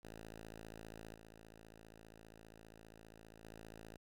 5% pulse tone with level steps, 55 Hz, A1, in tune, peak -39 / -46 / -41 dBFS, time 0.03-3.97 s, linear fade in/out 5 ms, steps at 1.14 / 3.44 s, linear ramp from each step 5 ms, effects none

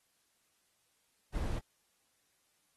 brown noise, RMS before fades -35 dBFS, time 1.33-1.6 s, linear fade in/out 20 ms, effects white hiss -75 dBFS RMS until 2.76 s + AAC 32 kbps

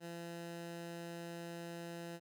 15% pulse tone, 170 Hz, F3, 46 cents flat, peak -38 dBFS, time 0-2.2 s, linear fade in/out 50 ms, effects none

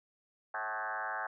sine tone with frequency modulation, 1189 Hz, D6, 21 cents sharp, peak -34 dBFS, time 0.54-1.27 s, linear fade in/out 5 ms, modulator 107 Hz, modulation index 4.8, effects none

